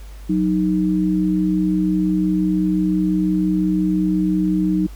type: tone pair together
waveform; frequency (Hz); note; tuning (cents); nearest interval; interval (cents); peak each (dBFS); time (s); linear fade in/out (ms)
sine; 184.5 / 310.3; F#3 / D#4; -5 / -5; major sixth; 900; -18; 0.29-4.87; 10
effects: added 50 Hz sine -33 dBFS peak until 4.95 s + pink hiss -48 dBFS RMS until 4.95 s